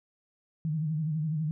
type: tone with vibrato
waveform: sine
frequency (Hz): 155.56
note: D#3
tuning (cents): 0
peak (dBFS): -27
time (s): 0.65-1.51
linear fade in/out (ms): 0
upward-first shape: sine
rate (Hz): 12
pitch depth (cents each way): 81
effects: none